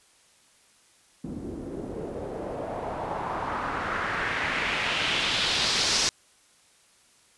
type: noise with low-pass filter sweep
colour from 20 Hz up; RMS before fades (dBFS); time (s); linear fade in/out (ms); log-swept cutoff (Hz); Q
white; -29; 1.24-6.09; 0; 260 to 5600; 2.1
effects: white hiss -60 dBFS RMS until 7.37 s + resampled to 24000 Hz